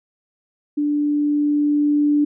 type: tone with level ramp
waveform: sine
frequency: 293.7 Hz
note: D4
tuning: in tune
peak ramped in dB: -17 to -13 dBFS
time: 0.77-2.25 s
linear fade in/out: 10 ms
effects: none